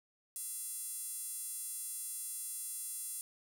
sawtooth tone with high-pass filter, 680 Hz, F5, 46 cents flat, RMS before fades -42 dBFS, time 0.36-3.21 s, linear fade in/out 0 ms, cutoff 9400 Hz, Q 3.4, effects none

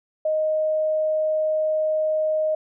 sine tone, 622.3 Hz, D#5, in tune, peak -19 dBFS, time 0.25-2.55 s, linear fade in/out 5 ms, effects none

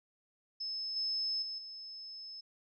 sine tone with level steps, 5220 Hz, E8, 18 cents flat, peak -36 / -32 / -38 / -44 dBFS, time 0.6-2.41 s, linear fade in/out 10 ms, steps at 0.96 / 1.42 / 1.58 s, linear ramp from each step 5 ms, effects none

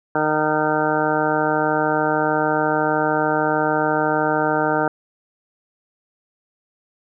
harmonic tone, 153.6 Hz, D#3, 22 cents flat, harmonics 1 / 2 / 3 / 4 / 5 / 6 / 8 / 9 / 10, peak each -30 / -24 / -24 / -24 / -24 / -25 / -30 / -26 / -27 dBFS, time 0.15-4.88 s, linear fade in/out 2 ms, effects none

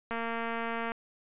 click train, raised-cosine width 0.5 ms, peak -20 dBFS, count 187, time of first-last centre 0.11-0.919 s, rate 230 Hz, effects resampled to 8000 Hz

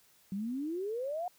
sine exponential sweep, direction up, 187.5 to 740 Hz, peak -33 dBFS, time 0.32-1.28 s, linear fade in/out 2 ms, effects white hiss -65 dBFS RMS until 1.38 s

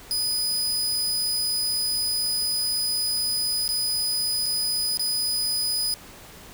sawtooth tone with dropouts, 4978 Hz, D#8, in tune, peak -20 dBFS, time 0.11-5.94 s, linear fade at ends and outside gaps 0 ms, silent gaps 3.678-3.69 / 4.459-4.463 / 4.972-4.995 s, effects pink hiss -45 dBFS RMS until 6.53 s

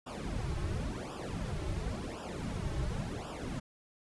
brown noise with flanger, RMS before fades -37 dBFS, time 0.06-3.6 s, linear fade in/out 10 ms, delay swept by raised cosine 0.47 to 4.27 ms, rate 0.93 Hz, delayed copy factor -0.95, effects resampled to 24000 Hz

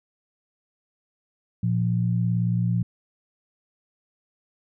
sine tone pair together, 116.54 / 174.74 Hz, A#2 / F3, 0 / +1 cents, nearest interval perfect fifth, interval 701 cents, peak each -22 / -24 dBFS, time 1.63-2.83 s, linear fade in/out 5 ms, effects none

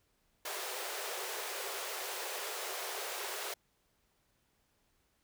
pink high-pass noise, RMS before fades -40 dBFS, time 0.45-3.54 s, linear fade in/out 5 ms, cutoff 370 Hz, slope 96 dB/octave, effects pink hiss -75 dBFS RMS until 5.23 s

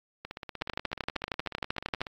two click trains, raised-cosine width 0.3 ms, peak -22 / -13 dBFS, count 31 / 19, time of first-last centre 0.25-2.068 / 0.62-2.015 s, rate 16.5 / 12.9 Hz, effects AAC 48 kbps

